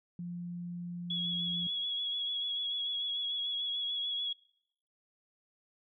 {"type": "tone", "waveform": "sine", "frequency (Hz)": 174.61, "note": "F3", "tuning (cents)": 0, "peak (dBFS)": -37, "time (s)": [0.19, 1.67], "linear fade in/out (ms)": 2}
{"type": "tone with vibrato", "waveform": "sine", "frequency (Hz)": 3352, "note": "G#7", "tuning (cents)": 15, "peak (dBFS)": -32, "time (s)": [1.1, 4.33], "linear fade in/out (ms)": 5, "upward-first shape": "triangle", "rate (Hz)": 6.8, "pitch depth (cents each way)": 31}
{"effects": ["noise-tail reverb RT60 0.8 s tail -26 dB re dry"]}